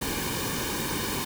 pink noise with comb filter, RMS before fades -30 dBFS, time 0.01-1.25 s, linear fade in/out 10 ms, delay 1.5 ms, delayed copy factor -0.7, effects none

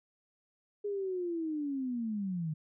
sine linear sweep, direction down, 415.3 to 150 Hz, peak -32 dBFS, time 0.84-2.54 s, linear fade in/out 10 ms, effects none

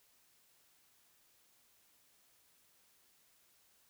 silence, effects white hiss -70 dBFS RMS until 3.89 s

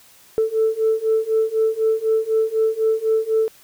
sine beating tone pair, 440 / 444 Hz, A4 / A4, 0 / +16 cents, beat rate 4 Hz, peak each -19 / -18 dBFS, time 0.38-3.48 s, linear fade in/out 0 ms, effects tanh soft clip ceiling -10 dBFS + white hiss -50 dBFS RMS until 3.63 s

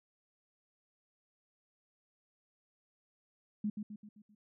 sine tone with echo, 209.9 Hz, G#3, 19 cents sharp, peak -31 dBFS, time 3.64-3.7 s, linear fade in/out 5 ms, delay 130 ms, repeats 5, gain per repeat -6 dB, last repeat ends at 4.35 s, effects none

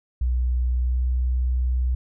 sine tone with pitch glide, 61.74 to 62.53 Hz, B1 to B1, 0 to +22 cents, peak -19 dBFS, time 0.21-1.95 s, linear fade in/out 5 ms, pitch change +22 cents, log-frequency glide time 0.8-1 s, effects none

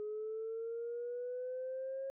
sine linear sweep, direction up, 419.8 to 542 Hz, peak -37 dBFS, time 0-2.1 s, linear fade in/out 0 ms, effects tanh soft clip ceiling -34 dBFS

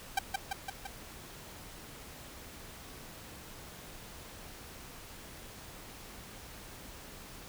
sawtooth tone with echo, 782 Hz, G5, 4 cents flat, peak -22 dBFS, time 0.17-0.19 s, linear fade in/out 5 ms, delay 170 ms, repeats 4, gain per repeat -3 dB, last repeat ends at 0.87 s, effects pink hiss -49 dBFS RMS until 7.48 s

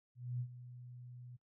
sine tone with ADSR envelope, 123.2 Hz, B2, 4 cents flat, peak -35 dBFS, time 0.15-1.37 s, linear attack 250 ms, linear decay 73 ms, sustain -14 dB, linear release 17 ms, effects noise-tail reverb RT60 0.2 s tail -26 dB re dry

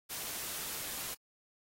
white noise, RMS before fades -40 dBFS, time 0.09-1.15 s, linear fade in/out 20 ms, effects AAC 48 kbps

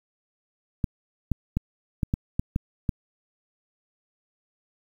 clicks, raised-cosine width 5 ms, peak -11 dBFS, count 8, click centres 0.842 / 1.317 / 1.57 / 2.032 / 2.139 / 2.395 / 2.561 / 2.892 s, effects 8-bit

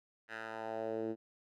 10% pulse tone with band-pass filter sweep, 111.6 Hz, A2, 25 cents sharp, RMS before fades -40 dBFS, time 0.28-1.16 s, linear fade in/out 50 ms, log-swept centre 1800 to 310 Hz, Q 2.2, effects none

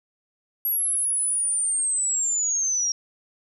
sine linear sweep, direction down, 11580 to 5588 Hz, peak -21 dBFS, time 0.65-2.92 s, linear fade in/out 2 ms, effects none

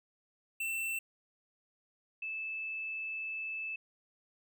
square / sine tone pair in turn, 2681 / 2624 Hz, E7 / E7, +29 / -9 cents, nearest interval unison, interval 38 cents, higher first, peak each -34 / -36 dBFS, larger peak first, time 0.6-0.99 / 2.22-3.76 s, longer second, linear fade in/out 5 ms, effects none

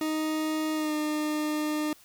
40% pulse tone with pitch glide, 311.6 to 303.6 Hz, D#4 to D#4, +3 to -42 cents, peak -26 dBFS, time 0.01-1.93 s, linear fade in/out 2 ms, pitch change -45 cents, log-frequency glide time 0.74-0.94 s, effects white hiss -56 dBFS RMS until 2.04 s

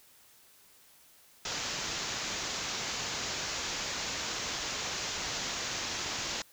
white low-pass noise, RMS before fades -36 dBFS, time 1.45-6.42 s, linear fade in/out 2 ms, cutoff 7100 Hz, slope 96 dB/octave, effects white hiss -60 dBFS RMS until 6.52 s

